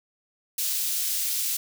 white high-pass noise, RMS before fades -27 dBFS, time 0.58-1.57 s, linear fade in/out 5 ms, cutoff 3700 Hz, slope 12 dB/octave, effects none

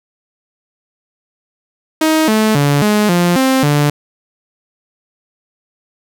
sawtooth tone with pitch steps, 315 / 217.2 / 143.5 / 210.2 / 175.1 / 263.4 / 146.4 Hz, D#4 / A3 / D3 / G#3 / F3 / C4 / D3, +21 / -22 / -40 / +21 / +5 / +12 / -5 cents, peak -6 dBFS, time 2.01-3.9 s, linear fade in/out 5 ms, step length 270 ms, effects none

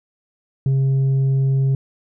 sine tone with tanh clipping, 134.9 Hz, C#3, 47 cents flat, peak -15 dBFS, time 0.66-1.75 s, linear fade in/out 2 ms, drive 3 dB, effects none

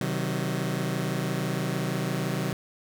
sawtooth chord, C diminished, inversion none, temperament just, 130.81 / 156.98 / 188.37 Hz, C3 / Eb3 / Gb3, 0 / +16 / +31 cents, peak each -27 dBFS, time 0.01-2.53 s, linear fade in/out 2 ms, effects none

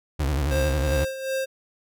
35% pulse tone with vibrato, 71.1 Hz, C#2, 45 cents sharp, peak -20 dBFS, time 0.19-1.05 s, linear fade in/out 10 ms, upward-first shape sine, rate 11 Hz, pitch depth 160 cents each way
square tone with tremolo, 531 Hz, C5, 25 cents sharp, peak -24 dBFS, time 0.5-1.46 s, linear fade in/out 20 ms, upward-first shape sine, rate 2.6 Hz, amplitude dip 65%
effects none

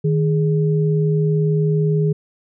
sine tone pair together, 155.56 / 415.3 Hz, D#3 / G#4, 0 / 0 cents, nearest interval octave + perfect fourth, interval 1700 cents, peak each -15 / -21 dBFS, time 0.04-2.13 s, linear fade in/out 10 ms, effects none

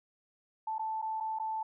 sine tone with dropouts, 879 Hz, A5, 2 cents flat, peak -32 dBFS, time 0.67-1.63 s, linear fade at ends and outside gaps 5 ms, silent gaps 0.783-0.793 / 1.017-1.024 / 1.202-1.206 / 1.388-1.397 s, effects none

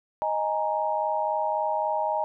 sine chord, D# suspended fourth, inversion none, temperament just, 622.3 / 829.7 / 933.4 Hz, D#5 / G#5 / A#5, 0 / -2 / +2 cents, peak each -28 dBFS, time 0.22-2.24 s, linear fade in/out 0 ms, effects none

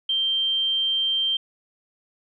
sine tone, 3150 Hz, G7, 8 cents sharp, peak -20 dBFS, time 0.09-1.37 s, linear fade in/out 5 ms, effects none

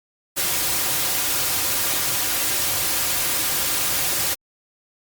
white noise with comb filter, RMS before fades -22 dBFS, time 0.36-4.35 s, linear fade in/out 20 ms, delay 4.6 ms, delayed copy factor -0.5, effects Opus 48 kbps

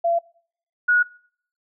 sine tone pair in turn, 680 / 1455.5 Hz, F5 / F#6, -46 / -29 cents, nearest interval octave + minor second, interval 1317 cents, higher second, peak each -17 / -14 dBFS, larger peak second, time 0.04-0.19 / 0.88-1.03 s, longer neither, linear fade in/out 10 ms, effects noise-tail reverb RT60 0.6 s tail -24 dB re dry

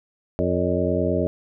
harmonic tone with a mistuned harmonic, 89.4 Hz, F2, 41 cents sharp, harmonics 1 / 2 / 3 / 4 / 5 / 6 / 7, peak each -27 / -27 / -27 / -27 / -27 / -27 / -27 dBFS, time 0.39-1.27 s, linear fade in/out 0 ms, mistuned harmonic 6, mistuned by +91 cents, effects none

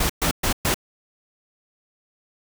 pink noise bursts, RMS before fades -21 dBFS, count 4, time 0-0.744 s, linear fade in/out 5 ms, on 96 ms, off 120 ms, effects none

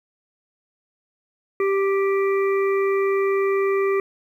harmonic tone, 392 Hz, G4, in tune, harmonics 1 / 3 / 5 / 6, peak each -18 / -28 / -32 / -34 dBFS, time 1.6-4 s, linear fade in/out 2 ms, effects 9-bit

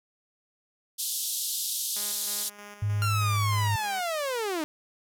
white band-pass noise, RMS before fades -31 dBFS, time 0.98-2.5 s, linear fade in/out 20 ms, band 3300 to 14000 Hz, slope 48 dB/octave
5% pulse tone with tremolo, 205.7 Hz, G#3, 16 cents flat, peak -31 dBFS, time 1.96-4.01 s, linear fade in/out 5 ms, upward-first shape square, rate 3.2 Hz, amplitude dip 45%
sine tone, 103.83 Hz, G#2, in tune, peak -24 dBFS, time 2.82-3.76 s, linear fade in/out 5 ms
sawtooth linear sweep, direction down, 1396.9 to 293.7 Hz, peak -24 dBFS, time 3.02-4.64 s, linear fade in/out 0 ms
effects none

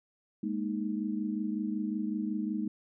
sine chord, Ab suspended second, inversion none, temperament equal, 207.7 / 233.1 / 311.1 Hz, Ab3 / Bb3 / Eb4, 0 / 0 / 0 cents, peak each -33 / -36 / -35 dBFS, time 0.43-2.68 s, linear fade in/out 5 ms, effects none

